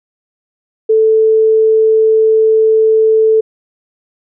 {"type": "tone", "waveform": "sine", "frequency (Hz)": 440, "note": "A4", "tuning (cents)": 0, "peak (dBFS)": -6, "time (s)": [0.89, 3.41], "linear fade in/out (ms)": 10, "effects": []}